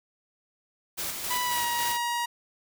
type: noise with tremolo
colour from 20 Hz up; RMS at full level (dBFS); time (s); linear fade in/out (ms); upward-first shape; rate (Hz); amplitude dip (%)
white; -32; 0.97-1.98; 20; square; 3.7; 35
type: tone with pitch glide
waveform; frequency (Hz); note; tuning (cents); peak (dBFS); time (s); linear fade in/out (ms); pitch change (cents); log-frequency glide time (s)
sawtooth; 987.8 to 951.4; B5 to A#5; 0 to +35; -23; 1.3-2.26; 10; -65; 1.44-1.65
effects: none